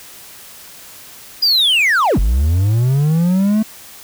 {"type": "linear two-way sweep", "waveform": "triangle", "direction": "down then up", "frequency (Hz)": [4956, 44.04, 220.8], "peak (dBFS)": -9, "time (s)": [1.42, 3.63], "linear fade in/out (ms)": 10, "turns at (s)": 2.19, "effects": ["white hiss -38 dBFS RMS until 4.03 s"]}